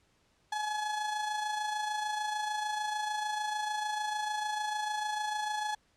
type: tone with amplitude modulation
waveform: 35% pulse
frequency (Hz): 848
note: G#5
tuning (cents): +36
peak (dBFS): -28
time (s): 0.52-5.75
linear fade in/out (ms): 5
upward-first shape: sine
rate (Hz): 26.7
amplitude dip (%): 45
effects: pink hiss -70 dBFS RMS until 5.96 s + low-pass 8000 Hz 12 dB/octave